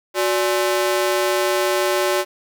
sawtooth ring-modulated tone, 474.4 Hz, A#4, 30 cents sharp, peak -10 dBFS, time 0.14-2.25 s, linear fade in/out 50 ms, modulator 107 Hz, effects 8-bit

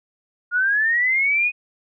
sine linear sweep, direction up, 1414 to 2503 Hz, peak -16 dBFS, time 0.51-1.52 s, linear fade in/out 50 ms, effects none

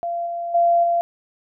sine tone with level steps, 687 Hz, F5, 29 cents flat, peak -22 / -24 / -13 / -16 dBFS, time 0.03-1.01 s, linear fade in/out 0 ms, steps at 0.26 / 0.54 / 0.83 s, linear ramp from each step 10 ms, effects none

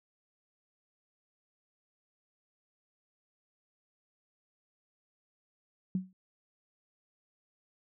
sine tone with exponential decay, 186.6 Hz, F#3, 15 cents sharp, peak -25 dBFS, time 5.95-6.13 s, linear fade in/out 2 ms, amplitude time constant 37 ms, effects none

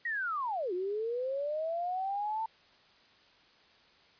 sine linear two-way sweep, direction down then up, 1922 to 350 to 902 Hz, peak -31 dBFS, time 0.05-2.46 s, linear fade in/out 5 ms, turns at 0.73 s, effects white hiss -62 dBFS RMS until 4.19 s + resampled to 11025 Hz

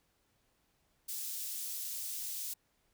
white high-pass noise, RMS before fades -40 dBFS, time 1.08-2.54 s, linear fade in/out 10 ms, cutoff 4900 Hz, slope 12 dB/octave, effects pink hiss -75 dBFS RMS until 2.93 s

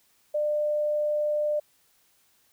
sine tone, 598 Hz, D5, 31 cents sharp, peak -23 dBFS, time 0.34-1.6 s, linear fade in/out 10 ms, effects white hiss -65 dBFS RMS until 2.52 s

